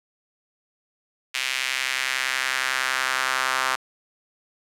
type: tone with high-pass filter sweep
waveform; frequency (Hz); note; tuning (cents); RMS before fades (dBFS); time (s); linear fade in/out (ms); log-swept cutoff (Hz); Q
sawtooth; 130.81; C3; 0; -25; 1.34-3.76; 10; 2400 to 1200; 1.9
effects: low-pass 11000 Hz 12 dB/octave